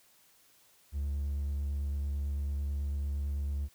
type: tone with vibrato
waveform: triangle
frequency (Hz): 71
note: C#2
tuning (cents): +42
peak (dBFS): -28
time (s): 0.92-3.69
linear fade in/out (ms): 50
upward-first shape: square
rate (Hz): 9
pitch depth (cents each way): 12
effects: tanh soft clip ceiling -24 dBFS + white hiss -64 dBFS RMS until 3.74 s